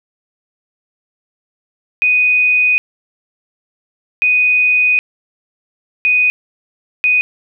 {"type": "tone bursts at uneven times", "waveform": "sine", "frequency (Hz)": 2489, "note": "D#7", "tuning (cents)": 0, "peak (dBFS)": -9, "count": 4, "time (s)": [[2.02, 2.78], [4.22, 4.99], [6.05, 6.3], [7.04, 7.21]], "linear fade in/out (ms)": 0, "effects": []}